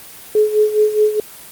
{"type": "tone with tremolo", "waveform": "sine", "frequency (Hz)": 425.6, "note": "G#4", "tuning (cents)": 42, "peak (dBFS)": -8, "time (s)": [0.35, 1.2], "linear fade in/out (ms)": 2, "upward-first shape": "sine", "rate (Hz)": 4.8, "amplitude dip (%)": 75, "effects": ["white hiss -37 dBFS RMS until 1.51 s", "Opus 32 kbps"]}